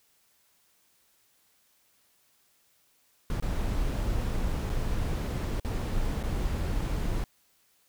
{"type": "noise with dropouts", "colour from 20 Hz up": "brown", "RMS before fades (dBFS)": -29, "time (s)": [3.3, 7.24], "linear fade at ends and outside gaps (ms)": 1, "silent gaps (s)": [[3.4, 3.424], [4.695, 4.699], [5.599, 5.648], [6.229, 6.236]], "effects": ["white hiss -67 dBFS RMS until 7.88 s"]}